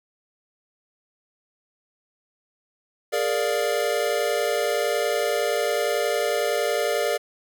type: chord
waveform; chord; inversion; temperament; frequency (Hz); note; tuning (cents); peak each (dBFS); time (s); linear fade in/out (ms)
square; Bb dominant seventh; third; equal; 415.3 / 466.2 / 587.3 / 698.5; Ab4 / Bb4 / D5 / F5; 0 / 0 / 0 / 0; -29 / -27 / -26 / -31; 3.12-7.18; 20
effects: 9-bit